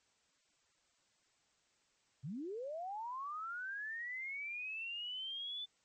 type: linear sweep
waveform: sine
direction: up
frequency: 117.2 to 3520 Hz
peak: -40 dBFS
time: 2.23-5.66 s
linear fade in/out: 20 ms
effects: white hiss -75 dBFS RMS until 5.84 s + MP3 32 kbps